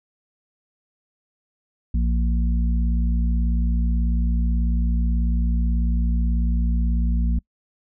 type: harmonic tone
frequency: 58.27 Hz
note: A#1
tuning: in tune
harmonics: 1 / 3 / 4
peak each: -18 / -28 / -30 dBFS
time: 1.94-7.39 s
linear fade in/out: 5 ms
effects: noise-tail reverb RT60 0.1 s tail -26 dB re dry